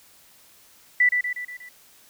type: tone with echo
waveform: sine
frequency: 1975.5 Hz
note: B6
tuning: in tune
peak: -14 dBFS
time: 1-1.09 s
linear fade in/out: 5 ms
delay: 120 ms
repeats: 5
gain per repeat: -5 dB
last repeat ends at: 1.69 s
effects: white hiss -54 dBFS RMS until 2.09 s